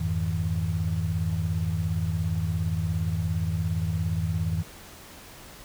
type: tone cluster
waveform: sine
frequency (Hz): 86.6 / 103.8 / 160.9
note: F2 / G#2 / E3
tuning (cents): -14 / 0 / -42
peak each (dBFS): -28 / -30 / -28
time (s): 0-4.63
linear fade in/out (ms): 10
effects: pink hiss -46 dBFS RMS until 5.64 s